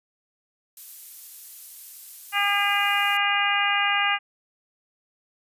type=noise; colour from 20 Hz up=violet; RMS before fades=-39 dBFS; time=0.77-3.17 s; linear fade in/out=2 ms
type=harmonic tone; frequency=404.6 Hz; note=G#4; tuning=45 cents flat; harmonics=2 / 3 / 4 / 5 / 6 / 7; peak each=-27 / -27 / -27 / -27 / -27 / -27 dBFS; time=2.32-4.19 s; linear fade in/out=50 ms
effects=resampled to 32000 Hz